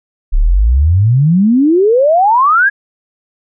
sine exponential sweep, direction up, 31.8 to 1696 Hz, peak -6 dBFS, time 0.32-2.7 s, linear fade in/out 20 ms, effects none

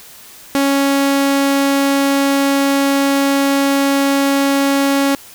sawtooth tone, 277.2 Hz, C#4, in tune, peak -8 dBFS, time 0.55-5.15 s, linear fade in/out 0 ms, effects white hiss -39 dBFS RMS until 5.34 s

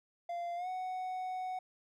triangle tone with pitch glide, 692 to 741.7 Hz, F5 to F#5, -16 to +4 cents, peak -34 dBFS, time 0.29-1.59 s, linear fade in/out 5 ms, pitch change +120 cents, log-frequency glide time 0.56-0.68 s, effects none

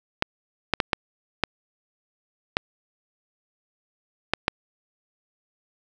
clicks, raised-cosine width 0.3 ms, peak -3 dBFS, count 8, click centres 0.224 / 0.737 / 0.802 / 0.932 / 1.437 / 2.569 / 4.336 / 4.481 s, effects none

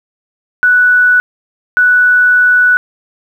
sine tone pair in turn, 1480 / 1480 Hz, F#6 / F#6, 0 / 0 cents, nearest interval unison, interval 0 cents, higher neither, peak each -5 dBFS, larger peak neither, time 0.63-1.2 / 1.77-2.77 s, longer second, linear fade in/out 0 ms, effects 7-bit

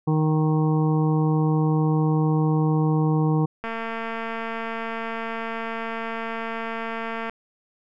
harmonic tone, 155.56 Hz, D#3, in tune, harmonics 1 / 2 / 3 / 5 / 6 / 7, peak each -19 / -25 / -29 / -33 / -35 / -36 dBFS, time 0.07-3.46 s, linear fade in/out 10 ms
click train, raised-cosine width 0.5 ms, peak -16 dBFS, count 831, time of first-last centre 3.64-7.296 s, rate 227 Hz
effects none

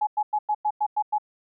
sine tone bursts, 844 Hz, G#5, 28 cents sharp, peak -20 dBFS, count 8, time 0.01-1.184 s, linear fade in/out 10 ms, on 61 ms, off 98 ms, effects none

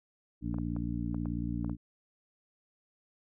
harmonic tone, 58.27 Hz, A#1, in tune, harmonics 1 / 2 / 3 / 4 / 5, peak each -38 / -38 / -38 / -38 / -38 dBFS, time 0.41-1.77 s, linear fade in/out 50 ms
clicks, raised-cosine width 1 ms, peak -31 dBFS, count 7, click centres 0.543 / 0.585 / 0.765 / 1.145 / 1.257 / 1.646 / 1.696 s
effects none

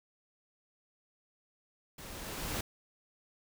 pink noise with level ramp, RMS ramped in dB -48 to -35 dBFS, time 1.98-2.61 s, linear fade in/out 5 ms, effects none

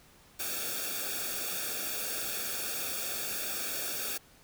white noise with comb filter, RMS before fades -35 dBFS, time 0.39-4.18 s, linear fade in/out 10 ms, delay 0.99 ms, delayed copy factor -0.85, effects pink hiss -59 dBFS RMS until 4.43 s

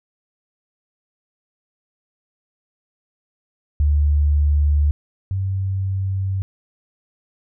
sine tone pair in turn, 73.42 / 96.07 Hz, D2 / G2, 0 / -34 cents, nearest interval perfect fourth, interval 466 cents, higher second, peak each -13 / -19 dBFS, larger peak first, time 3.8-4.91 / 5.31-6.42 s, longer neither, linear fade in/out 0 ms, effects none

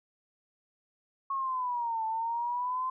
sine linear two-way sweep, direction down then up, 1100 to 880 to 1038 Hz, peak -29 dBFS, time 1.3-2.9 s, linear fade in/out 5 ms, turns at 2.05 s, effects none

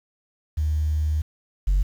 sine tone pair in turn, 76.7 / 46.69 Hz, D#2 / F#1, -24 / +16 cents, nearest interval major sixth, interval 860 cents, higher first, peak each -19 / -14 dBFS, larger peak second, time 0.57-1.22 / 1.67-1.83 s, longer first, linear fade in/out 10 ms, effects tanh soft clip ceiling -15 dBFS + 8-bit

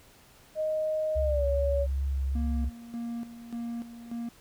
sine tone with pitch glide, 622.3 to 564.1 Hz, D#5 to C#5, 0 to +30 cents, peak -26 dBFS, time 0.55-1.87 s, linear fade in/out 50 ms, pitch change -170 cents, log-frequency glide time 1.21-1.46 s
sine tone with vibrato, 68 Hz, C#2, 33 cents flat, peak -26 dBFS, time 1.15-2.7 s, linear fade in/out 20 ms, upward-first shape triangle, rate 2.5 Hz, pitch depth 25 cents each way
triangle tone with tremolo, 234.4 Hz, A#3, 10 cents sharp, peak -30 dBFS, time 2.35-4.29 s, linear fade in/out 5 ms, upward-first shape square, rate 1.7 Hz, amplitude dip 70%
effects pink hiss -57 dBFS RMS until 4.4 s

